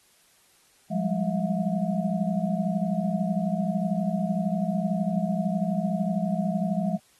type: tone cluster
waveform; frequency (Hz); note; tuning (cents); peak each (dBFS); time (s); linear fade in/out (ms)
sine; 174.7 / 192.9 / 205.8 / 650 / 711; F3 / G3 / G#3 / E5 / F5; +1 / -28 / -16 / -24 / +31; -28 / -30 / -28 / -33 / -35; 0.9-6.98; 20
effects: white hiss -61 dBFS RMS until 7.19 s + AAC 32 kbps